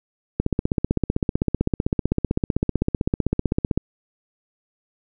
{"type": "click train", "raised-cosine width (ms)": 3, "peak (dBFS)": -6, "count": 54, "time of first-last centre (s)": [0.4, 3.776], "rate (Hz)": 15.7, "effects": []}